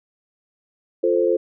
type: chord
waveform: sine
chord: F major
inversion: none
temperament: equal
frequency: 349.2 / 440 / 523.3 Hz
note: F4 / A4 / C5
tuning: 0 / 0 / 0 cents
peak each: -20 dBFS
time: 1.03-1.37 s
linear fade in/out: 10 ms
effects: none